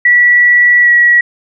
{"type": "tone with pitch glide", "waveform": "sine", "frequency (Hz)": [1946, 1923.6], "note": ["B6", "B6"], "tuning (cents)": [-26, -46], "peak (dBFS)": -4, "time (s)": [0.05, 1.21], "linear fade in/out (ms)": 5, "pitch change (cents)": -20, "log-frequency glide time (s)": [0.82, 0.89], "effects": []}